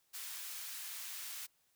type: high-pass noise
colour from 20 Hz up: white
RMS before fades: -45 dBFS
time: 0.13-1.47 s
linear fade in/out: 20 ms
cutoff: 1300 Hz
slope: 12 dB/octave
effects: white hiss -75 dBFS RMS until 1.75 s